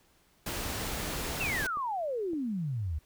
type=noise; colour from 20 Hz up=pink; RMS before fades=-35 dBFS; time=0.46-1.67 s; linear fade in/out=5 ms
type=click train; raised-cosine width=2 ms; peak=-34 dBFS; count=3; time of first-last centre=1.21-2.334 s; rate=1.78 Hz
type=exponential sweep; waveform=sine; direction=down; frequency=2792 to 70.4 Hz; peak=-30 dBFS; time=1.4-2.99 s; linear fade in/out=10 ms
effects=pink hiss -66 dBFS RMS until 3.05 s